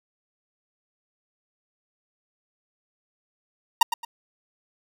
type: tone with echo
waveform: 45% pulse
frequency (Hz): 932.3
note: A#5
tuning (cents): 0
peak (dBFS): -11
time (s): 3.81-3.83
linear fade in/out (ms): 5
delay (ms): 110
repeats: 2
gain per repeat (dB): -11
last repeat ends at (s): 4.05
effects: none